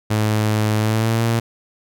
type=tone with pitch glide; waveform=sawtooth; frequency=107.6 to 115.32 Hz; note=A2 to A#2; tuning=-38 to -18 cents; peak=-12 dBFS; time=0.1-1.4 s; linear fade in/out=10 ms; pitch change=+120 cents; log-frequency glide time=0.78-1.24 s; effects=none